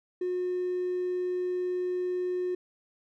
triangle tone with hard clipping, 361.8 Hz, F#4, 39 cents flat, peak -28 dBFS, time 0.21-2.55 s, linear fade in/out 5 ms, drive 4 dB, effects none

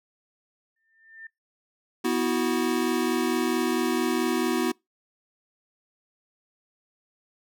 sine tone with exponential growth, 1796 Hz, A6, 35 cents sharp, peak -37 dBFS, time 0.76-1.27 s, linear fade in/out 5 ms, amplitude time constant 110 ms
square chord, B suspended fourth, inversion none, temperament equal with one note detuned, 246.9 / 325.5 / 370 Hz, B3 / E4 / F#4, 0 / -22 / 0 cents, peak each -28 dBFS, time 2.04-4.72 s, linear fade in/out 10 ms
effects noise-tail reverb RT60 0.2 s tail -26 dB re dry

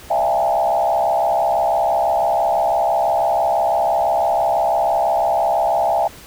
sine tone with frequency modulation, 740 Hz, F#5, in tune, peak -14 dBFS, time 0.1-6.08 s, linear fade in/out 10 ms, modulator 66 Hz, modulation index 1.9, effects pink hiss -40 dBFS RMS until 6.26 s

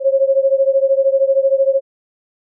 sine beating tone pair, 537 / 550 Hz, C5 / C#5, +45 / -14 cents, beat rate 13 Hz, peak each -13 / -15 dBFS, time 0-1.81 s, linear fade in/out 50 ms, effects none

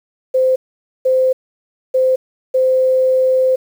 sine tone bursts at uneven times, 518 Hz, C5, 17 cents flat, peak -10 dBFS, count 4, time 0.34-0.56 / 1.05-1.33 / 1.94-2.16 / 2.54-3.56 s, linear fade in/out 10 ms, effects 7-bit

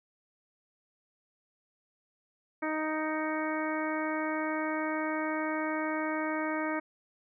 harmonic tone with a mistuned harmonic, 311.1 Hz, D#4, in tune, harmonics 1 / 2 / 3 / 4 / 5 / 6 / 7, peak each -33 / -36 / -38 / -39 / -40 / -41 / -41 dBFS, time 2.62-6.8 s, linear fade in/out 10 ms, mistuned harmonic 7, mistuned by +36 cents, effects none

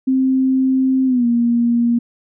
sine tone with pitch glide, 262.4 to 236.5 Hz, C4 to A#3, +5 to +25 cents, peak -12 dBFS, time 0.07-1.99 s, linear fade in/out 10 ms, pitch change -180 cents, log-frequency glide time 1.06-1.26 s, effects none

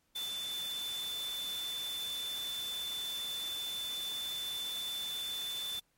sine tone in noise, 3520 Hz, A7, in tune, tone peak -36 dBFS, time 0.15-5.8 s, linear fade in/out 10 ms, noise white, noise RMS -45 dBFS, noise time 0.15-5.8 s, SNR +6 dB, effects pink hiss -75 dBFS RMS until 5.97 s + MP3 64 kbps

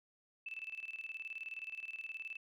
sine tone with tremolo, 2637 Hz, E7, in tune, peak -40 dBFS, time 0.46-2.37 s, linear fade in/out 5 ms, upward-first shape square, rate 19 Hz, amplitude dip 75%, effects none

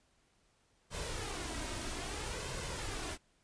pink noise with flanger, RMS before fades -40 dBFS, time 0.9-3.18 s, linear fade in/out 50 ms, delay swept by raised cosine 1.9 to 3.2 ms, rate 0.61 Hz, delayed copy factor +0.5, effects pink hiss -72 dBFS RMS until 3.43 s + resampled to 22050 Hz

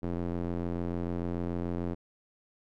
square tone with band-pass filter, 43.39 Hz, F1, 10 cents flat, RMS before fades -33 dBFS, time 0.02-1.95 s, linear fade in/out 20 ms, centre 300 Hz, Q 0.93, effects none

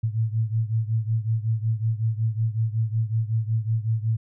sine beating tone pair, 110 / 115.4 Hz, A2 / A#2, 0 / -17 cents, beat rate 5.4 Hz, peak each -23 / -26 dBFS, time 0.03-4.17 s, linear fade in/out 10 ms, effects none

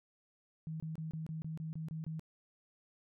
sine tone bursts, 159 Hz, D#3, 38 cents sharp, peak -38 dBFS, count 10, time 0.67-2.195 s, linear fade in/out 0 ms, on 130 ms, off 25 ms, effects none

